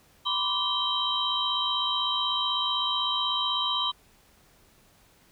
sine tone cluster, 987 / 1043 / 1162 / 3128 / 3868 Hz, B5 / C6 / D6 / G7 / B7, -1 / -6 / -19 / -4 / -37 cents, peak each -34 / -36 / -32 / -28 / -30 dBFS, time 0.25-3.92 s, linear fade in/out 20 ms, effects pink hiss -60 dBFS RMS until 5.31 s

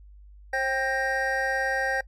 triangle tone cluster, 534 / 786 / 1584 / 1867 Hz, C5 / G5 / G6 / A#6, +35 / +4 / +18 / +2 cents, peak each -28 dBFS, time 0.53-2.01 s, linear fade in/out 5 ms, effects noise-tail reverb RT60 0.1 s tail -22 dB re dry + added 50 Hz sine -46 dBFS peak until 2.07 s

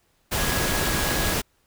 sine tone in noise, 1661.2 Hz, G#6, in tune, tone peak -32 dBFS, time 0.37-1.34 s, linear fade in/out 20 ms, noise pink, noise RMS -24 dBFS, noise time 0.31-1.42 s, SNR -11 dB, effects pink hiss -66 dBFS RMS until 1.66 s

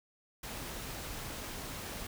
pink noise, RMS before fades -42 dBFS, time 0.43-2.07 s, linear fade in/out 5 ms, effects none

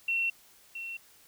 sine tone with echo, 2717 Hz, F7, 48 cents flat, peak -26 dBFS, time 0.08-0.3 s, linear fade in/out 5 ms, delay 670 ms, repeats 1, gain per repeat -10 dB, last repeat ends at 0.97 s, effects white hiss -59 dBFS RMS until 1.27 s

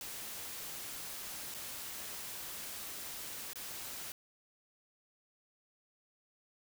white noise with dropouts, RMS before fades -44 dBFS, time 0.01-4.12 s, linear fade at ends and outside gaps 1 ms, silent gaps 1.541-1.546 / 3.533-3.557 s, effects none

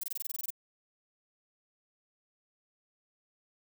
violet noise bursts, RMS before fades -35 dBFS, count 11, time 0.01-0.505 s, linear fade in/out 5 ms, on 25 ms, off 22 ms, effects none

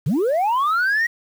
sine linear sweep, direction up, 114.6 to 1918 Hz, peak -14 dBFS, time 0.06-1.07 s, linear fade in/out 10 ms, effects tanh soft clip ceiling -15 dBFS + 7-bit

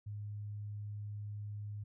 sine tone, 103.83 Hz, G#2, in tune, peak -40 dBFS, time 0.06-1.84 s, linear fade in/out 10 ms, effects none

